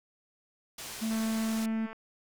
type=low-pass noise; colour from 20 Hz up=white; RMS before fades=-42 dBFS; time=0.78-1.66 s; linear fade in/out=5 ms; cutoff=9300 Hz; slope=12 dB/octave
type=tone; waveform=triangle; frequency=222.2 Hz; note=A3; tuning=17 cents sharp; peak=-27 dBFS; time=1.01-1.87 s; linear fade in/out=20 ms
type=click train; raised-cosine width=0.5 ms; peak=-30 dBFS; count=183; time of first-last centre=1.11-1.93 s; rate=222 Hz
effects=none